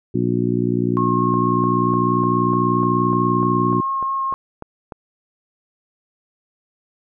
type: harmonic tone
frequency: 60.1 Hz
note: B1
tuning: 46 cents flat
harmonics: 2 / 3 / 4 / 5 / 6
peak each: -23 / -23 / -23 / -23 / -23 dBFS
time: 0.14-3.81 s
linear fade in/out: 10 ms
type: tone with vibrato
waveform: sine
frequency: 1078 Hz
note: C#6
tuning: 49 cents flat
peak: -19 dBFS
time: 0.97-4.34 s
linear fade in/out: 0 ms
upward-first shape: sine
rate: 4.5 Hz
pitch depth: 9 cents each way
type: click train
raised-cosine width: 1 ms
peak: -18 dBFS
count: 13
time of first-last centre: 1.34-4.922 s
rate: 3.35 Hz
effects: none